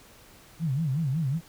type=tone with vibrato; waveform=sine; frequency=146.83 Hz; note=D3; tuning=in tune; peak=-24 dBFS; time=0.59-1.41 s; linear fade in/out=50 ms; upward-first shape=sine; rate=5.4 Hz; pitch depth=230 cents each way; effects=pink hiss -53 dBFS RMS until 1.48 s